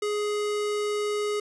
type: tone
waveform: square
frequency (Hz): 417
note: G#4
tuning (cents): +7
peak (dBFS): -26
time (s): 0.02-1.4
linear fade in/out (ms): 5
effects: resampled to 24000 Hz